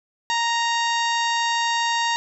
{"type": "harmonic tone with a mistuned harmonic", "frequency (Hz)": 932.3, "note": "A#5", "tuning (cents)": 0, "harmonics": [1, 2, 3, 4, 5, 6, 7, 8], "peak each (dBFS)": [-22, -26, -30, -29, -33, -35, -36, -38], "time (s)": [0.3, 2.16], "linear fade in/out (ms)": 0, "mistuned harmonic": 5, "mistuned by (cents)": -18, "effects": []}